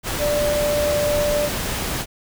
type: tone in noise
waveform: sine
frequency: 589 Hz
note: D5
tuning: 5 cents sharp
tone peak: -18 dBFS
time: 0.18-1.5 s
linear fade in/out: 50 ms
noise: pink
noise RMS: -25 dBFS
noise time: 0.03-2.06 s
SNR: +4 dB
effects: none